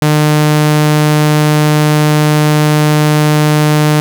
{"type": "tone", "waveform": "sawtooth", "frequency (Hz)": 151.2, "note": "D#3", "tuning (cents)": -49, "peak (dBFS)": -3, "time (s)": [0.02, 4], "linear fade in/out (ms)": 0, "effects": []}